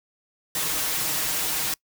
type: noise with comb filter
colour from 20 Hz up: white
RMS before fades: -26 dBFS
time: 0.55-1.74 s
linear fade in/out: 2 ms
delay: 6.4 ms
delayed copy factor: +0.95
effects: noise-tail reverb RT60 0.1 s tail -25 dB re dry